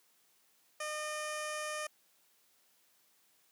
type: tone with low-pass filter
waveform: 15% pulse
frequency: 608 Hz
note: D#5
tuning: 40 cents flat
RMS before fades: -39 dBFS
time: 0.8-1.87 s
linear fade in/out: 5 ms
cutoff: 9600 Hz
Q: 2
effects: white hiss -70 dBFS RMS until 3.51 s + high-pass 150 Hz 12 dB/octave